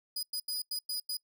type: tone bursts at uneven times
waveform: sawtooth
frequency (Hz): 4946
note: D#8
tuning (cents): -11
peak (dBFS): -30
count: 6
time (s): 0.16-0.23 / 0.33-0.4 / 0.48-0.62 / 0.71-0.79 / 0.89-1 / 1.09-1.17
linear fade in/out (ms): 5
effects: noise-tail reverb RT60 0.1 s tail -22 dB re dry